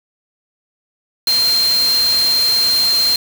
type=tone in noise; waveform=sine; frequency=4175 Hz; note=C8; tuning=5 cents flat; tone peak=-12 dBFS; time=1.27-3.16 s; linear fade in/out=2 ms; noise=white; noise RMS=-23 dBFS; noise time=1.27-3.16 s; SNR=+8 dB; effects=none